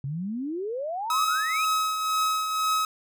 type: exponential sweep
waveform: sine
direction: up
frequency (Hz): 130.81 to 2637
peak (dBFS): -28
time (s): 0.04-1.65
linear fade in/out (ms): 2
type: tone with tremolo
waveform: 45% pulse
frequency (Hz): 1277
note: D#6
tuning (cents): +45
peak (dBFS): -21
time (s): 1.1-2.85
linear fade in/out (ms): 2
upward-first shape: triangle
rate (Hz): 2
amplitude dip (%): 50
effects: none